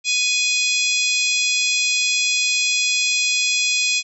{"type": "harmonic tone with a mistuned harmonic", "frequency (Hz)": 830.6, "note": "G#5", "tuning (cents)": 0, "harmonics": [3, 4, 5, 6, 7, 8, 9], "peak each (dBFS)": [-20, -24, -27, -26, -28, -29, -26], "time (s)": [0.04, 4.03], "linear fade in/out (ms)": 50, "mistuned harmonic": 4, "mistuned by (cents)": 27, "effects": []}